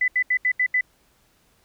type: tone bursts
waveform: sine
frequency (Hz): 2000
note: B6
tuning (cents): +21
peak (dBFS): -17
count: 6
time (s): 0.01-0.81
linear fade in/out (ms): 5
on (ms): 70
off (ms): 76
effects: pink hiss -62 dBFS RMS until 1.64 s